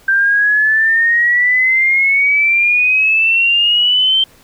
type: exponential sweep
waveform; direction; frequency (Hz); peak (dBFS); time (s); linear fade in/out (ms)
sine; up; 1568 to 3136; -9; 0.08-4.24; 5
effects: pink hiss -47 dBFS RMS until 4.43 s